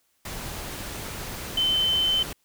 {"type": "tone in noise", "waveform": "sine", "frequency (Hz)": 3070, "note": "G7", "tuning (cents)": -37, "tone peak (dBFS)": -20, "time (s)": [1.57, 2.23], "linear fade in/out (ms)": 5, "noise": "pink", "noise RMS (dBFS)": -35, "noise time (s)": [0.25, 2.33], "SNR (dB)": 12, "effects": ["white hiss -69 dBFS RMS until 2.44 s"]}